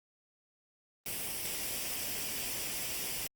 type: noise with comb filter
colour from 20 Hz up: white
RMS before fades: -37 dBFS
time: 1.06-3.27 s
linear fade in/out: 2 ms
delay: 0.37 ms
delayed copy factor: +0.5
effects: Opus 24 kbps